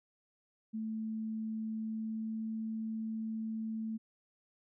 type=tone with pitch glide; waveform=sine; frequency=220 to 221.3 Hz; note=A3 to A3; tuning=0 to +10 cents; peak=-35 dBFS; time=0.73-3.98 s; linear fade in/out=20 ms; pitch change=+10 cents; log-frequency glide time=1.77-2.49 s; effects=none